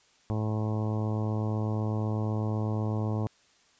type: harmonic tone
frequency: 108 Hz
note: A2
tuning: 32 cents flat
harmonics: 1 / 2 / 3 / 4 / 5 / 6 / 7 / 8 / 9 / 10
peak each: -28 / -34 / -38 / -40 / -42 / -44 / -45 / -46 / -47 / -48 dBFS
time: 0.3-3.27 s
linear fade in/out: 0 ms
effects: white hiss -63 dBFS RMS until 3.79 s + resampled to 16000 Hz